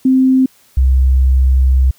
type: tone pair in turn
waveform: sine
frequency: 260.9 / 65.22 Hz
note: C4 / C2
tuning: -5 / -5 cents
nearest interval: 2 octaves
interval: 2400 cents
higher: first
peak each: -7 dBFS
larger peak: neither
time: 0.05-0.46 / 0.77-1.91 s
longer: second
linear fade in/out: 5 ms
effects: white hiss -50 dBFS RMS until 1.98 s